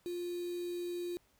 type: tone with quantisation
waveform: sine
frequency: 350.8 Hz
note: F4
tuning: 8 cents sharp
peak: -36 dBFS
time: 0.06-1.17 s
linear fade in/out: 0 ms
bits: 8
effects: pink hiss -71 dBFS RMS until 1.39 s